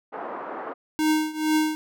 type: band-pass noise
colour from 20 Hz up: white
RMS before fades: -34 dBFS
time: 0.12-0.74 s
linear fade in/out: 20 ms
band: 270 to 1200 Hz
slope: 24 dB/octave
type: tone with tremolo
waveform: square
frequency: 310 Hz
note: D#4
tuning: 6 cents flat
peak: -18 dBFS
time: 0.99-1.75 s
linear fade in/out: 0 ms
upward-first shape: triangle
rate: 2.2 Hz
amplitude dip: 90%
effects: none